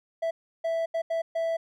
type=tone bursts at uneven times; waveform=triangle; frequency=659.3 Hz; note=E5; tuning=in tune; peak=-23 dBFS; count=5; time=0.22-0.31 / 0.64-0.86 / 0.94-1.02 / 1.1-1.22 / 1.35-1.57 s; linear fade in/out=10 ms; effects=none